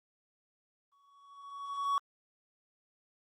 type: tone with exponential growth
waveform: triangle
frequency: 1122 Hz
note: C#6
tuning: 21 cents sharp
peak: -24 dBFS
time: 0.92-1.98 s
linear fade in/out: 1 ms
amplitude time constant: 230 ms
effects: Opus 32 kbps